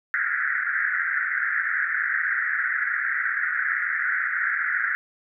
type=band-pass noise; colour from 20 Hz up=pink; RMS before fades=-25 dBFS; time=0.14-4.95 s; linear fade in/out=0 ms; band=1400 to 2000 Hz; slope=96 dB/octave; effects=none